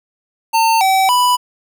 square tone with pitch steps, 900 / 766 / 989 Hz, A5 / G5 / B5, +39 / -40 / +2 cents, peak -11 dBFS, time 0.53-1.37 s, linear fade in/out 20 ms, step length 280 ms, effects none

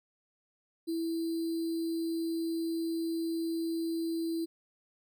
sine tone with sample-and-hold, 329.6 Hz, E4, in tune, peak -30 dBFS, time 0.87-4.46 s, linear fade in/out 20 ms, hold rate 4410 Hz, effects none

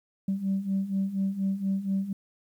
sine beating tone pair, 191.5 / 195.7 Hz, G3 / G3, -40 / -3 cents, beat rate 4.2 Hz, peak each -30 / -26 dBFS, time 0.28-2.13 s, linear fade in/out 5 ms, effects tanh soft clip ceiling -20 dBFS + 10-bit

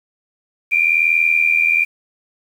sine tone pair together, 2349 / 2430 Hz, D7 / D#7, 0 / -42 cents, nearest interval minor second, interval 58 cents, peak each -15 dBFS, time 0.71-1.85 s, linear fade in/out 20 ms, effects 7-bit

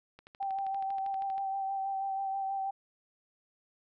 click train, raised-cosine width 0.3 ms, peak -35 dBFS, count 16, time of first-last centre 0.19-1.38 s, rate 12.6 Hz
sine tone with vibrato, 779 Hz, G5, 11 cents flat, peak -31 dBFS, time 0.4-2.71 s, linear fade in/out 10 ms, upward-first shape sine, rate 6.2 Hz, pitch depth 21 cents each way
effects none

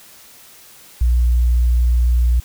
sine tone, 60 Hz, B1, 49 cents flat, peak -10 dBFS, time 1.01-2.4 s, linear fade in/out 5 ms, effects tanh soft clip ceiling -8 dBFS + white hiss -44 dBFS RMS until 2.44 s

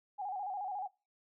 sine tone with vibrato, 784 Hz, G5, in tune, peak -36 dBFS, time 0.18-0.88 s, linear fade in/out 20 ms, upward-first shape square, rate 14 Hz, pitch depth 80 cents each way, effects noise-tail reverb RT60 0.3 s tail -24 dB re dry

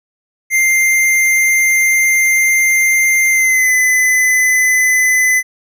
square tone with pitch glide, 2097 to 2017 Hz, C7 to B6, +3 to +36 cents, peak -10 dBFS, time 0.5-5.43 s, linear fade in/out 50 ms, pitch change -67 cents, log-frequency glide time 3.29-3.73 s, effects none

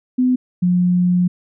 sine tone pair in turn, 252.8 / 178.76 Hz, B3 / F3, +41 / +41 cents, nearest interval tritone, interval 600 cents, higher first, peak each -12 / -12 dBFS, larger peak neither, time 0.18-0.36 / 0.62-1.28 s, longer second, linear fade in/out 10 ms, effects none

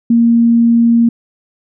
sine tone, 233.1 Hz, A#3, in tune, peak -6 dBFS, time 0.1-1.09 s, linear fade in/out 5 ms, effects none

